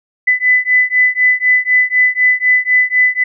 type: beating tone pair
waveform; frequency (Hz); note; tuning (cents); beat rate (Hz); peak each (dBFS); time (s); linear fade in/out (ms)
sine; 2000 / 2004; B6 / B6; +21 / +25; 4; -12; 0.27-3.24; 10
effects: none